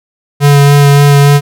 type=tone with vibrato; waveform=square; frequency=142.7 Hz; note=D3; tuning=49 cents flat; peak=-3 dBFS; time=0.4-1.41 s; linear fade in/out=50 ms; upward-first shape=sine; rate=3.5 Hz; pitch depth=13 cents each way; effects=none